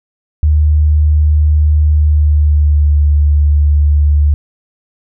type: tone with pitch glide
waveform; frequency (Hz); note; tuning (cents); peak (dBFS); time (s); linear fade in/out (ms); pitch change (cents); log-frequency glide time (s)
sine; 75.7 to 73.59; D#2 to D2; -47 to +4; -6; 0.43-4.34; 0; -49; 1.93-2.97
effects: none